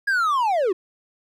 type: linear sweep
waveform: triangle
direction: down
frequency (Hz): 1661.2 to 340.7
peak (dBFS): -16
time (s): 0.07-0.73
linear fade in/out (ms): 10
effects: none